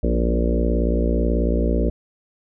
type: harmonic tone with a mistuned harmonic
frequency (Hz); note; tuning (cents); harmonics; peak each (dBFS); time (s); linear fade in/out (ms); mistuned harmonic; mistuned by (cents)
58.27; A#1; 0; 1 / 3 / 4 / 5 / 6 / 7 / 8 / 9 / 10; -19 / -26 / -26 / -29 / -28 / -31 / -28 / -32 / -30; 0.03-1.9; 5; 4; +35
effects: none